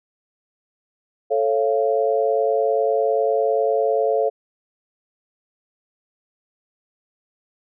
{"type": "chord", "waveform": "sine", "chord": "A augmented", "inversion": "none", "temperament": "just", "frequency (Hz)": [440, 550, 687.5], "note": ["A4", "C#5", "E#5"], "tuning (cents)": [0, -14, -27], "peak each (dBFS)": [-20, -21, -22], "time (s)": [1.3, 4.3], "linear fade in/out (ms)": 20, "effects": []}